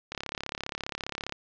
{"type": "click train", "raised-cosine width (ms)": 0.2, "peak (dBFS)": -15, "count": 43, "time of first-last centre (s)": [0.12, 1.323], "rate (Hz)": 34.9, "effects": ["low-pass 5000 Hz 12 dB/octave"]}